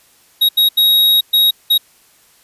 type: tone bursts at uneven times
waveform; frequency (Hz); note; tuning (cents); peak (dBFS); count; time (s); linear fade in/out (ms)
square; 3792; A#7; +29; -9; 5; 0.41-0.49 / 0.57-0.69 / 0.77-1.21 / 1.33-1.51 / 1.7-1.78; 10
effects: white hiss -51 dBFS RMS until 2.43 s + resampled to 32000 Hz